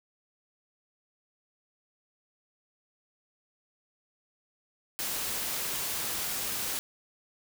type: noise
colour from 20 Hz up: white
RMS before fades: -33 dBFS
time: 4.99-6.79 s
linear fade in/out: 0 ms
effects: none